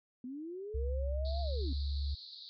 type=linear two-way sweep; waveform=sine; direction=up then down; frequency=241.5 to 698.5 to 241.5 Hz; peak=-40 dBFS; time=0.24-1.73 s; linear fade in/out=2 ms; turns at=1.41 s
type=tone with pitch glide; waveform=sine; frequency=67.5 to 70.65 Hz; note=C#2 to C#2; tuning=-45 to +34 cents; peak=-32 dBFS; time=0.74-2.15 s; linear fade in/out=10 ms; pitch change=+79 cents; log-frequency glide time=1.2-1.68 s
type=band-pass noise; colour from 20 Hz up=pink; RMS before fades=-50 dBFS; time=1.25-2.49 s; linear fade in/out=0 ms; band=3800 to 4600 Hz; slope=96 dB/octave
effects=none